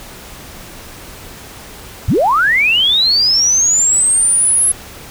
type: linear sweep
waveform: sine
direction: up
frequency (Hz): 55 to 11000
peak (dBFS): -9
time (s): 2.08-4.72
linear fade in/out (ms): 5
effects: pink hiss -34 dBFS RMS until 5.1 s